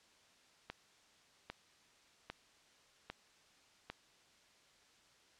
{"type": "click train", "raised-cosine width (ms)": 0.3, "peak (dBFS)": -27, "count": 5, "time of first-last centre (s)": [0.7, 3.9], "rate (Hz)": 1.25, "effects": ["white hiss -67 dBFS RMS until 5.39 s", "low-pass 6000 Hz 12 dB/octave"]}